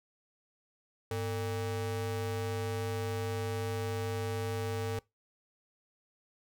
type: ring-modulated tone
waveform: square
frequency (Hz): 174.61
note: F3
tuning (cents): 0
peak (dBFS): -30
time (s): 1.11-4.99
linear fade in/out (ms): 2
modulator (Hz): 276
effects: noise-tail reverb RT60 0.2 s tail -22 dB re dry